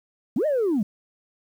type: linear two-way sweep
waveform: sine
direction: up then down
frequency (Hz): 185 to 634 to 185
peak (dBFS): -18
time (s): 0.36-0.83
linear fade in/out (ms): 5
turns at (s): 0.46
effects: tanh soft clip ceiling -17 dBFS + 9-bit